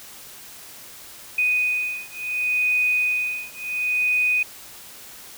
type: beating tone pair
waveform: sine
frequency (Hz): 2489 / 2489.7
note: D#7 / D#7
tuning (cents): 0 / 0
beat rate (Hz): 0.7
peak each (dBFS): -23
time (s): 1.38-4.43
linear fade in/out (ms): 5
effects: white hiss -42 dBFS RMS until 5.37 s

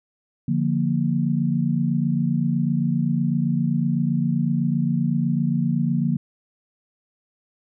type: chord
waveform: sine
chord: Bb major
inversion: first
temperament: equal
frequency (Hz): 146.83 / 174.61 / 233.1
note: D3 / F3 / Bb3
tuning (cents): 0 / 0 / 0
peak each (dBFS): -23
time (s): 0.48-6.17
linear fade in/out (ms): 5
effects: none

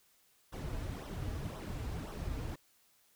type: noise with flanger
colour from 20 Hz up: brown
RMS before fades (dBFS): -40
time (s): 0.52-2.56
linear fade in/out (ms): 10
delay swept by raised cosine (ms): 0.42 to 5.62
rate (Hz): 1.9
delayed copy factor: -0.7
effects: white hiss -69 dBFS RMS until 3.15 s

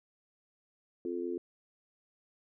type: chord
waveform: sine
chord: F major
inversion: second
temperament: just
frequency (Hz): 261.9 / 349.2 / 436.5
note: C4 / F4 / A4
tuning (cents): +2 / 0 / -14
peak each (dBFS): -40 / -35 / -40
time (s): 1.05-1.38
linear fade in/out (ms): 2
effects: none

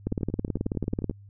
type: two click trains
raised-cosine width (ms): 3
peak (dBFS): -14 / -24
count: 20 / 12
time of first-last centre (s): 0.07-1.097 / 0.12-1.111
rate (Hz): 18.5 / 11.1
effects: added 100 Hz sine -46 dBFS peak until 1.29 s

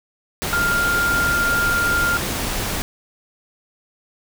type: tone in noise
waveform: sine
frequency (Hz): 1400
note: F6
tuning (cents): +4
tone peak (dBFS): -17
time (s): 0.53-2.17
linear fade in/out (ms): 0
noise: pink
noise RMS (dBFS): -24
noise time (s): 0.42-2.82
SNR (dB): +4
effects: none

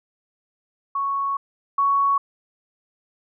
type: tone pair in turn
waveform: sine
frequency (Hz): 1108.7 / 1115.1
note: C#6 / C#6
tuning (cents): 0 / +10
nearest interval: unison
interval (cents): 10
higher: second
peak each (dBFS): -21 / -16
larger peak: second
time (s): 0.95-1.37 / 1.78-2.18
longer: first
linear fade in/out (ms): 5
effects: none

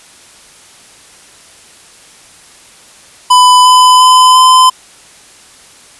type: tone with pitch steps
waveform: square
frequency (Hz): 1000 / 1007.5 / 1015.1 / 1022.8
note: B5 / B5 / B5 / C6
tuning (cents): +21 / +34 / +47 / -40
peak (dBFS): -3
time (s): 3.3-4.7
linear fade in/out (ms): 10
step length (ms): 350
effects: white hiss -39 dBFS RMS until 5.99 s + resampled to 24000 Hz

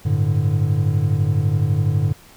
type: chord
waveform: triangle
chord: G suspended second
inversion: none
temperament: equal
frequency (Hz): 98 / 110 / 146.83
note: G2 / A2 / D3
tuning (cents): 0 / 0 / 0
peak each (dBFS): -18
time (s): 0.05-2.13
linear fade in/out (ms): 10
effects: pink hiss -47 dBFS RMS until 2.36 s

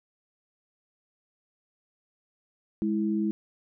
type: tone pair together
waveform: sine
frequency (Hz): 207.7 / 327.4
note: G#3 / E4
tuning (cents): 0 / -12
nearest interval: minor sixth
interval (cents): 788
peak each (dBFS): -26 / -28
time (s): 2.82-3.31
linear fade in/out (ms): 0
effects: none

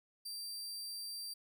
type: tone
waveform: sawtooth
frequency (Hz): 4699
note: D8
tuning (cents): 0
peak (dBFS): -39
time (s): 0.25-1.34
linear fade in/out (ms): 10
effects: none

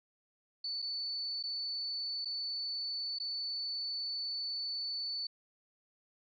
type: tone with dropouts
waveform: sine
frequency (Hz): 4484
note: C#8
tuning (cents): +19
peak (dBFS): -35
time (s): 0.64-5.27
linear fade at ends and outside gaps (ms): 5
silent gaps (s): 0.82-0.823 / 1.428-1.436 / 2.248-2.255 / 3.187-3.199
effects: none

